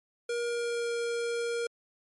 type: tone with pitch glide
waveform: square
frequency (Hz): 474.4 to 470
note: A#4 to A#4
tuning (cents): +30 to +14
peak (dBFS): -30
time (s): 0.29-1.67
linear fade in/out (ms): 5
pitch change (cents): -16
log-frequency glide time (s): 0.44-0.93
effects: MP3 48 kbps